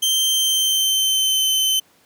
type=tone with pitch glide; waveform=sawtooth; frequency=3136 to 3071 Hz; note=G7 to G7; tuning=0 to -36 cents; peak=-13 dBFS; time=0.02-1.8 s; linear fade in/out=10 ms; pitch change=-36 cents; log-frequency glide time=0.31-1.46 s; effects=pink hiss -56 dBFS RMS until 2.05 s + high-pass 150 Hz 12 dB/octave